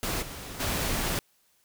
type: noise with level steps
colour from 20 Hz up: pink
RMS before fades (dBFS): -30 / -40 / -29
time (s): 0.03-1.19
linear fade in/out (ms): 0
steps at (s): 0.21 / 0.59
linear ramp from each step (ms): 20
effects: white hiss -67 dBFS RMS until 1.64 s